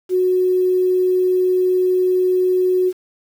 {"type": "tone", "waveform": "sine", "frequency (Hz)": 367.4, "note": "F#4", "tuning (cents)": -12, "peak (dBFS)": -13, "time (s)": [0.09, 2.93], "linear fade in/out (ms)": 50, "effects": ["7-bit"]}